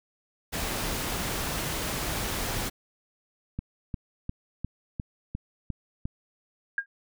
pink noise, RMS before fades -31 dBFS, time 0.52-2.7 s, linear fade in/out 20 ms
click train, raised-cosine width 5 ms, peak -19 dBFS, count 8, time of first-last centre 3.59-6.055 s, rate 2.84 Hz
sine tone with exponential decay, 1618 Hz, G#6, 46 cents flat, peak -20 dBFS, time 6.78-6.86 s, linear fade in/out 2 ms, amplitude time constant 16 ms
effects none

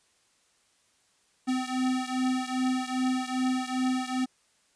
square beating tone pair, 255.5 / 258 Hz, C4 / C4, -41 / -24 cents, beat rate 2.5 Hz, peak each -29 / -31 dBFS, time 1.47-4.26 s, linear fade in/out 20 ms, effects white hiss -67 dBFS RMS until 4.75 s + resampled to 22050 Hz

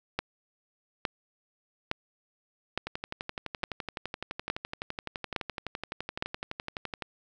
two click trains, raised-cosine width 0.3 ms, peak -18 / -12 dBFS, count 50 / 8, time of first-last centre 2.87-7.023 / 0.19-6.224 s, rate 11.8 / 1.16 Hz, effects none

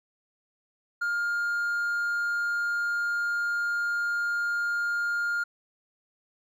triangle tone with hard clipping, 1410 Hz, F6, 16 cents sharp, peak -26 dBFS, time 1.01-5.44 s, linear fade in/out 10 ms, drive 5 dB, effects none

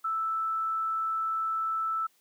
sine tone, 1318.5 Hz, E6, in tune, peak -27 dBFS, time 0.04-2.07 s, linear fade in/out 10 ms, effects white hiss -67 dBFS RMS until 2.2 s + high-pass 200 Hz 12 dB/octave

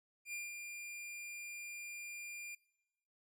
45% pulse tone with ADSR envelope, 2400 Hz, D7, 37 cents sharp, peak -40 dBFS, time 0.25-2.55 s, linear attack 81 ms, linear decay 180 ms, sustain -5 dB, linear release 5 ms, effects noise-tail reverb RT60 0.9 s tail -22 dB re dry

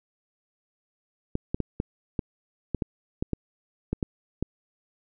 clicks, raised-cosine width 3 ms, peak -13 dBFS, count 12, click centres 1.354 / 1.545 / 1.603 / 1.801 / 2.192 / 2.747 / 2.822 / 3.225 / 3.333 / 3.93 / 4.028 / 4.426 s, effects none

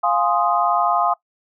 sine chord, F minor seventh, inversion none, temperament equal, 698.5 / 830.6 / 1046.5 / 1244.5 Hz, F5 / Ab5 / C6 / Eb6, 0 / 0 / 0 / 0 cents, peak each -20 / -22 / -22 / -21 dBFS, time 0.03-1.14 s, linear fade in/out 10 ms, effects noise-tail reverb RT60 0.1 s tail -20 dB re dry

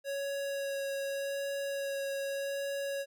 square tone with vibrato, 554.4 Hz, C#5, in tune, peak -34 dBFS, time 0.04-3.06 s, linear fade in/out 50 ms, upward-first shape sine, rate 0.84 Hz, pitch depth 10 cents each way, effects none

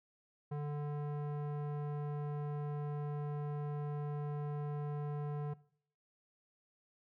square tone with low-pass filter, 146.83 Hz, D3, in tune, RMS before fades -39 dBFS, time 0.51-5.54 s, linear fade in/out 10 ms, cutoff 950 Hz, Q 0.96, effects noise-tail reverb RT60 0.6 s tail -21 dB re dry

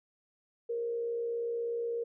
sine tone with frequency modulation, 467.8 Hz, A#4, 6 cents sharp, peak -31 dBFS, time 0.69-2.04 s, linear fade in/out 10 ms, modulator 63.3 Hz, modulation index 0.3, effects none

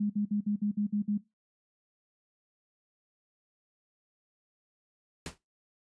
sine tone bursts, 207.1 Hz, G#3, 5 cents flat, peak -26 dBFS, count 8, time 0-1.178 s, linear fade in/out 10 ms, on 100 ms, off 54 ms
pink noise with exponential decay, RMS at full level -33 dBFS, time 5.26-5.38 s, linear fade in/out 2 ms, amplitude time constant 24 ms
effects noise-tail reverb RT60 0.2 s tail -18 dB re dry + resampled to 22050 Hz

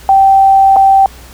sine tone with dropouts, 778 Hz, G5, 13 cents flat, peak -3 dBFS, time 0.09-1.06 s, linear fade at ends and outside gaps 1 ms, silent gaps 0.762-0.766 s, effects added 60 Hz sine -33 dBFS peak until 1.33 s + pink hiss -37 dBFS RMS until 1.33 s

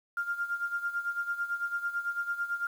sine tone with tremolo, 1400 Hz, F6, 4 cents sharp, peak -27 dBFS, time 0.17-2.67 s, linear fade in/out 2 ms, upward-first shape sine, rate 9 Hz, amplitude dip 75%, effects 9-bit

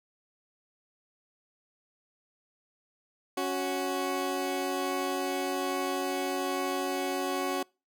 20% pulse tone pair together, 277.2 / 370 Hz, C#4 / F#4, 0 / 0 cents, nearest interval perfect fourth, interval 500 cents, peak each -28 / -26 dBFS, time 3.37-7.63 s, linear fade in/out 5 ms, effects noise-tail reverb RT60 0.3 s tail -26 dB re dry

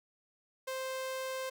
sawtooth tone, 523.3 Hz, C5, in tune, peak -32 dBFS, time 0.67-1.5 s, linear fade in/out 10 ms, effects none

